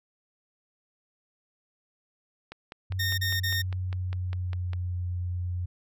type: click train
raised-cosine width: 0.3 ms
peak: -24 dBFS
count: 12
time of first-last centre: 2.52-4.733 s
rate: 4.97 Hz
type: tone with pitch glide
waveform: sine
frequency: 93.6 to 89.12 Hz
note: F#2 to F2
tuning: +20 to +36 cents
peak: -28 dBFS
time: 2.9-5.66 s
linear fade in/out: 10 ms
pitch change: -84 cents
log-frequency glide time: 3.14-5.01 s
type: tone bursts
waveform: 20% pulse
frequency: 1838 Hz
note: A#6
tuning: 25 cents flat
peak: -22 dBFS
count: 3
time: 2.99-3.622 s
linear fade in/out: 10 ms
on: 190 ms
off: 31 ms
effects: none